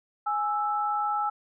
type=tone pair together; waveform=sine; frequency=833 / 1318.5 Hz; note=G#5 / E6; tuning=+5 / 0 cents; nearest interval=minor sixth; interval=795 cents; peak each=-27 / -28 dBFS; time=0.26-1.3 s; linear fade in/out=10 ms; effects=none